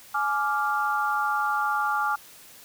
sine chord, D diminished, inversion second, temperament equal with one note detuned, 841.7 / 1174.7 / 1396.9 Hz, Ab5 / D6 / F6, +23 / 0 / 0 cents, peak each -27 dBFS, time 0.14-2.16 s, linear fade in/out 10 ms, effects white hiss -49 dBFS RMS until 2.64 s

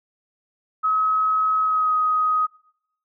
sine tone with pitch glide, 1278 to 1255.3 Hz, D#6 to D#6, +46 to +15 cents, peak -17 dBFS, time 0.83-2.47 s, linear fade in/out 20 ms, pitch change -31 cents, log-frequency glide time 1.61-1.95 s, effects noise-tail reverb RT60 0.8 s tail -24 dB re dry

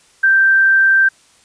sine tone, 1568 Hz, G6, in tune, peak -8 dBFS, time 0.23-1.09 s, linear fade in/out 10 ms, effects white hiss -51 dBFS RMS until 1.44 s + resampled to 22050 Hz

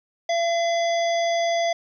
harmonic tone with a mistuned harmonic, 678 Hz, E5, 49 cents sharp, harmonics 1 / 3 / 5 / 7 / 9, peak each -20 / -30 / -33 / -37 / -38 dBFS, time 0.29-1.73 s, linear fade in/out 5 ms, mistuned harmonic 7, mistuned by +44 cents, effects 10-bit

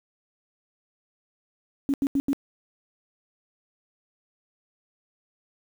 sine tone bursts, 277.2 Hz, C#4, in tune, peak -20 dBFS, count 4, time 1.89-2.331 s, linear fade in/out 0 ms, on 48 ms, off 83 ms, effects 8-bit

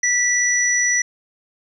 sine tone pair together, 1962 / 5879 Hz, B6 / F#8, -12 / -12 cents, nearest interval octave + perfect fifth, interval 1900 cents, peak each -18 dBFS, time 0.03-1.02 s, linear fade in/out 5 ms, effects 9-bit

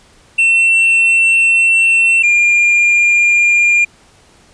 triangle tone pair in turn, 2699 / 2405 Hz, E7 / D7, +40 / +41 cents, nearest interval major second, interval 199 cents, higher first, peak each -6 dBFS, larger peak neither, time 0.38-2.23 / 2.23-3.85 s, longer first, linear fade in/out 10 ms, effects pink hiss -47 dBFS RMS until 4.53 s + resampled to 22050 Hz

